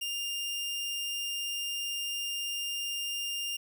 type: tone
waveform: sawtooth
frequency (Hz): 2803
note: F7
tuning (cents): +6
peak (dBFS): -29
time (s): 0.01-3.57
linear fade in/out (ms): 10
effects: 11-bit